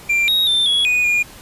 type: tone with pitch steps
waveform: triangle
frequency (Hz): 2368 / 3779 / 3568 / 3354 / 2476 / 2429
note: D7 / A#7 / A7 / G#7 / D#7 / D#7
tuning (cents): +14 / +23 / +23 / +16 / -9 / -42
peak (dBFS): -12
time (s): 0.09-1.23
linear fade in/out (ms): 10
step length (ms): 190
effects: pink hiss -40 dBFS RMS until 1.41 s + resampled to 32000 Hz